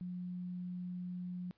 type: tone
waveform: sine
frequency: 179.5 Hz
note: F3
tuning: 48 cents sharp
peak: -39 dBFS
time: 0.01-1.51 s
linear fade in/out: 0 ms
effects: pink hiss -75 dBFS RMS until 1.57 s + resampled to 11025 Hz